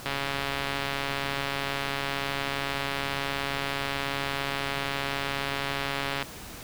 click train, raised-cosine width 0.3 ms, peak -13 dBFS, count 858, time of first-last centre 0.06-6.225 s, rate 139 Hz, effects pink hiss -42 dBFS RMS until 6.63 s

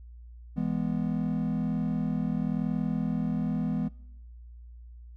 triangle chord, E major, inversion none, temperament equal with one note detuned, 164.81 / 206.1 / 246.9 Hz, E3 / G#3 / B3, 0 / -13 / 0 cents, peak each -29 dBFS, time 0.56-3.89 s, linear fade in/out 20 ms, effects noise-tail reverb RT60 0.9 s tail -24 dB re dry + added 59 Hz sine -44 dBFS peak until 5.16 s

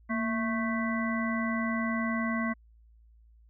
harmonic tone with a mistuned harmonic, 220 Hz, A3, in tune, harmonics 1 / 3 / 5 / 7 / 9, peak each -29 / -38 / -36 / -40 / -35 dBFS, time 0.09-2.54 s, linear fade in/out 20 ms, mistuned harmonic 1, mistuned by +76 cents, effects added 56 Hz sine -55 dBFS peak until 3.49 s

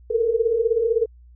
sine tone cluster, 440.1 / 456.2 / 475.7 Hz, A4 / A#4 / A#4, 0 / -37 / +35 cents, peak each -22 dBFS, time 0.1-1.06 s, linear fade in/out 10 ms, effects added 60 Hz sine -45 dBFS peak until 1.35 s

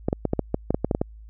clicks, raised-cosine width 2 ms, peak -8 dBFS, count 12, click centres 0.085 / 0.129 / 0.253 / 0.334 / 0.393 / 0.544 / 0.706 / 0.745 / 0.846 / 0.912 / 0.949 / 1.015 s, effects added 54 Hz sine -41 dBFS peak until 1.29 s

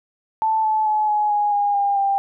sine tone with pitch steps, 880 / 866.9 / 854 / 841.2 / 828.7 / 816.3 / 804.2 / 792.2 Hz, A5 / A5 / G#5 / G#5 / G#5 / G#5 / G5 / G5, 0 / -26 / +48 / +22 / -4 / -30 / +44 / +18 cents, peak -16 dBFS, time 0.42-2.18 s, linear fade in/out 0 ms, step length 220 ms, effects none

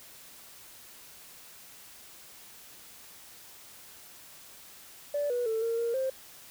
sine tone with pitch steps, 580 / 487 / 445.2 / 459.8 / 466.9 / 527 Hz, D5 / B4 / A4 / A#4 / A#4 / C5, -22 / -24 / +20 / -24 / +3 / +12 cents, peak -26 dBFS, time 5.14-6.1 s, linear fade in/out 5 ms, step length 160 ms, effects tanh soft clip ceiling -23 dBFS + white hiss -51 dBFS RMS until 6.5 s

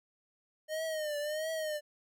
square tone with vibrato, 614 Hz, D#5, 23 cents flat, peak -34 dBFS, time 0.68-1.81 s, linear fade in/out 50 ms, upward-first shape triangle, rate 1.5 Hz, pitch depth 96 cents each way, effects none

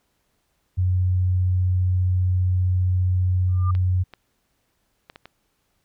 sine tone, 91.5 Hz, F#2, 19 cents flat, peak -17 dBFS, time 0.77-4.04 s, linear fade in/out 20 ms
sine tone with exponential growth, 1197 Hz, D6, 33 cents sharp, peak -25 dBFS, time 3.48-3.71 s, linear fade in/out 5 ms, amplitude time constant 49 ms
clicks, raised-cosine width 0.3 ms, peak -24 dBFS, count 5, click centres 3.751 / 4.137 / 5.099 / 5.159 / 5.256 s
effects pink hiss -70 dBFS RMS until 5.84 s

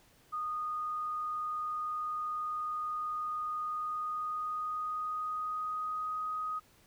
sine tone with pitch glide, 1233 to 1252.4 Hz, D#6 to D#6, -16 to +11 cents, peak -33 dBFS, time 0.32-6.6 s, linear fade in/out 20 ms, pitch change +27 cents, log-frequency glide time 3.6-6.24 s, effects pink hiss -64 dBFS RMS until 6.86 s

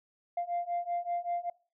sine beating tone pair, 694 / 699.2 Hz, F5 / F5, -11 / +2 cents, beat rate 5.2 Hz, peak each -33 / -32 dBFS, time 0.37-1.5 s, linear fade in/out 5 ms, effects noise-tail reverb RT60 0.4 s tail -25 dB re dry + tanh soft clip ceiling -26 dBFS

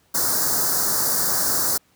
white band-stop noise, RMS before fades -21 dBFS, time 0.14-1.78 s, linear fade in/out 10 ms, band 1700 to 4500 Hz, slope 48 dB/octave, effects pink hiss -61 dBFS RMS until 1.95 s + high-pass 80 Hz 12 dB/octave

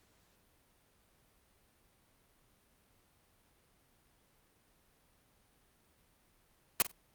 white noise with echo, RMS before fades -25 dBFS, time 6.8-6.82 s, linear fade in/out 0 ms, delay 47 ms, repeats 2, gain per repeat -15 dB, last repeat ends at 6.914 s, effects pink hiss -70 dBFS RMS until 7.14 s + Opus 48 kbps

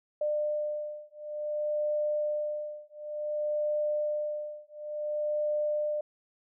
sine beating tone pair, 599 / 599.56 Hz, D5 / D5, +34 / +36 cents, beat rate 0.56 Hz, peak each -32 / -32 dBFS, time 0.21-6.01 s, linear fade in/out 5 ms, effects none

